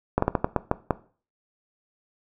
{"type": "slowing click train", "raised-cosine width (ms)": 1, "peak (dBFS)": -6, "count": 8, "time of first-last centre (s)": [0.18, 0.907], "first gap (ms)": 44, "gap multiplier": 1.28, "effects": ["noise-tail reverb RT60 0.4 s tail -17 dB re dry"]}